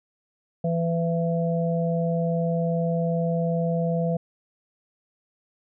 harmonic tone, 167.5 Hz, E3, 28 cents sharp, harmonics 1 / 3 / 4, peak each -23 / -28 / -29 dBFS, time 0.64-4.17 s, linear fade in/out 5 ms, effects none

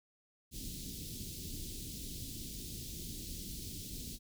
pink band-stop noise, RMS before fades -44 dBFS, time 0.51-4.19 s, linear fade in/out 50 ms, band 320 to 3600 Hz, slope 24 dB/octave, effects none

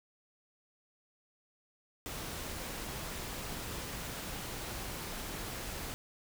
pink noise, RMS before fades -41 dBFS, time 2.06-5.94 s, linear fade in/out 0 ms, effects none

